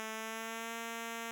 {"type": "tone with pitch glide", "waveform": "5% pulse", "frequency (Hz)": [220, 229.6], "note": ["A3", "A#3"], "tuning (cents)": [0, -26], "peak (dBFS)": -28, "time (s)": [0, 1.31], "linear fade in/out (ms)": 0, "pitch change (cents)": 74, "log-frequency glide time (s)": [0.13, 0.74], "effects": []}